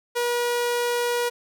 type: tone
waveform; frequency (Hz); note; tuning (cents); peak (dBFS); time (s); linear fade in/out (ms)
sawtooth; 481.3; B4; -45; -18; 0.15-1.3; 20
effects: none